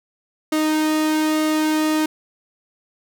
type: tone with flanger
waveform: sawtooth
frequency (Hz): 310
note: D#4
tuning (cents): -6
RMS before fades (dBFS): -19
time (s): 0.52-2.06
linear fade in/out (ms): 5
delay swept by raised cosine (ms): 1.2 to 1.91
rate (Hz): 1.1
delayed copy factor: -0.5
effects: none